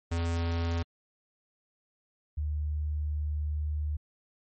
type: tone pair in turn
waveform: square / sine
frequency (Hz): 84.3 / 75.1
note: E2 / D2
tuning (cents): +39 / +39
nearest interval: major second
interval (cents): 200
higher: first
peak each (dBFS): -28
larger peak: neither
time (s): 0.11-0.83 / 2.37-3.97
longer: second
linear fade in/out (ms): 10
effects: MP3 32 kbps